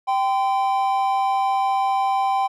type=tone pair together; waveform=triangle; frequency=780.6 / 1025 Hz; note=G5 / C6; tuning=-8 / -36 cents; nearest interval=perfect fourth; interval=472 cents; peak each=-17 / -22 dBFS; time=0.07-2.48 s; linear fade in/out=20 ms; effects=none